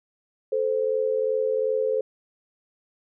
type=tone pair together; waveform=sine; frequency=437.3 / 520 Hz; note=A4 / C5; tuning=-11 / -11 cents; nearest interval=minor third; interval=300 cents; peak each=-24 dBFS; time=0.52-2.01 s; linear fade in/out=5 ms; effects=none